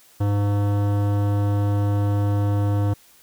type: tone with hard clipping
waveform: sine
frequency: 101.8 Hz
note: G#2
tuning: 34 cents flat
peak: -20 dBFS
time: 0.2-2.94 s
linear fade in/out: 10 ms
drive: 17 dB
effects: white hiss -53 dBFS RMS until 3.22 s